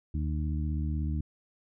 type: harmonic tone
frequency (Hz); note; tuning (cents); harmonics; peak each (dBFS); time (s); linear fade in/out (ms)
76.2; D#2; -36; 1 / 2 / 3 / 4; -29 / -35 / -39 / -41; 0.14-1.21; 5
effects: none